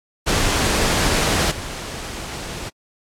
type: noise with level steps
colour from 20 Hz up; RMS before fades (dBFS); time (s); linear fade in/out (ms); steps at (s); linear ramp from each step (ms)
pink; -18 / -30; 0.26-2.7; 20; 1.51; 5
effects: low-pass 9000 Hz 12 dB/octave + AAC 64 kbps